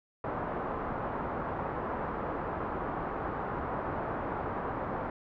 white low-pass noise, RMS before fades -35 dBFS, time 0.24-5.1 s, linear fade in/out 2 ms, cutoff 1200 Hz, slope 24 dB/octave, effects none

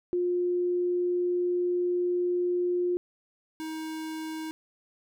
sine / square tone pair in turn, 355.1 / 316.4 Hz, F4 / D#4, +29 / +29 cents, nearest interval major second, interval 200 cents, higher first, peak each -24 / -34 dBFS, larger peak first, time 0.13-2.97 / 3.6-4.51 s, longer first, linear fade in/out 0 ms, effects none

